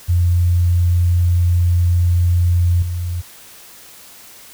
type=tone with level steps; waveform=sine; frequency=87.5 Hz; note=F2; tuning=4 cents sharp; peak=-11 / -19 dBFS; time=0.08-3.22 s; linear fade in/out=20 ms; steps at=2.82 s; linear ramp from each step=5 ms; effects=white hiss -41 dBFS RMS until 4.53 s